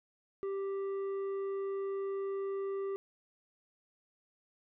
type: tone with tanh clipping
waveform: sine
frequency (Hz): 392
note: G4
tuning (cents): 0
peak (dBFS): -35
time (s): 0.43-2.96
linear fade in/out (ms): 0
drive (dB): 7
effects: none